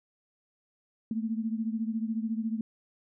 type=beating tone pair; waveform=sine; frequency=220 / 234 Hz; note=A3 / A#3; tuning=0 / +7 cents; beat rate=14 Hz; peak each=-30 / -34 dBFS; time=1.11-2.61 s; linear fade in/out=2 ms; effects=none